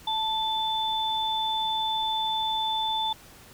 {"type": "tone pair together", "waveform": "sine", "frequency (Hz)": [880, 3520], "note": ["A5", "A7"], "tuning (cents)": [0, 0], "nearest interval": "2 octaves", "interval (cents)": 2400, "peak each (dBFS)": [-27, -28], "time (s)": [0.07, 3.13], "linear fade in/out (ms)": 5, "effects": ["pink hiss -50 dBFS RMS until 3.53 s"]}